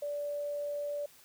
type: tone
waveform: sine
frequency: 581 Hz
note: D5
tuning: 19 cents flat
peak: -33 dBFS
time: 0.02-1.06 s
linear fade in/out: 5 ms
effects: white hiss -59 dBFS RMS until 1.24 s